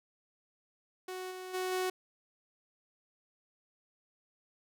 sawtooth tone with level steps, 370 Hz, F#4, in tune, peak -35 / -38 / -29 / -27 dBFS, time 1.08-1.9 s, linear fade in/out 5 ms, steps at 1.3 / 1.53 / 1.71 s, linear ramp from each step 20 ms, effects none

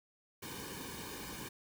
pink noise with comb filter, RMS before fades -45 dBFS, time 0.42-1.49 s, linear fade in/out 10 ms, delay 1.5 ms, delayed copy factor -0.8, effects none

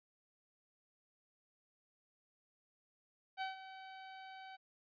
sawtooth tone with ADSR envelope, 763 Hz, G5, 47 cents flat, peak -33 dBFS, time 3.37-4.57 s, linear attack 44 ms, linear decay 140 ms, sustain -13 dB, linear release 20 ms, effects resampled to 11025 Hz

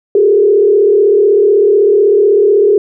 sine tone with frequency modulation, 410.6 Hz, G#4, 20 cents flat, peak -5 dBFS, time 0.15-2.78 s, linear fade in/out 2 ms, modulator 36 Hz, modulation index 0.96, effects none

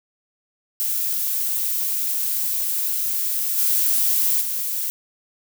violet noise with level steps, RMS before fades -23 / -19 / -25 dBFS, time 0.8-4.9 s, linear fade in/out 0 ms, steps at 3.57 / 4.4 s, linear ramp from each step 20 ms, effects none

